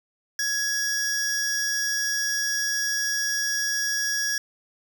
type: tone pair together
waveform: 45% pulse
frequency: 1672 / 5631 Hz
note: G#6 / F8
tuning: +11 / +13 cents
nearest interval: octave + major sixth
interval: 2102 cents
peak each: -26 / -27 dBFS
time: 0.39-4.38 s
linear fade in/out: 2 ms
effects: none